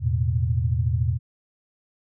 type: chord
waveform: sine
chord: E suspended fourth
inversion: none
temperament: just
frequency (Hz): 82.41 / 109.88 / 123.61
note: E2 / A2 / B2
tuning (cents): 0 / -2 / +2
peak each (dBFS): -24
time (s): 0-1.19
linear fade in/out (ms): 50
effects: none